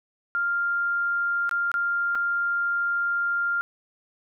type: tone with dropouts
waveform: sine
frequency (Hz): 1396.9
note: F6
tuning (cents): 0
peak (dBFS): -22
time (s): 0.35-3.61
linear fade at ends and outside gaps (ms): 0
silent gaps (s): 1.493-1.512 / 1.716-1.741 / 2.15-2.154
effects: none